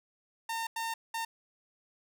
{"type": "tone bursts at uneven times", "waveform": "sawtooth", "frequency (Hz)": 910, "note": "A#5", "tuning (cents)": -42, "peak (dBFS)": -29, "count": 3, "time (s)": [[0.49, 0.67], [0.76, 0.94], [1.14, 1.25]], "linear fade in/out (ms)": 5, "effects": []}